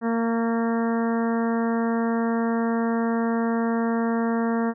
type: harmonic tone with a mistuned harmonic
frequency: 230 Hz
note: A#3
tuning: 23 cents flat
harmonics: 1 / 2 / 3 / 4 / 5 / 6 / 7 / 8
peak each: -22 / -28 / -32 / -34 / -36 / -38 / -39 / -40 dBFS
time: 0.01-4.74 s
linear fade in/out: 50 ms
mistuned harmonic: 5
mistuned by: -16 cents
effects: none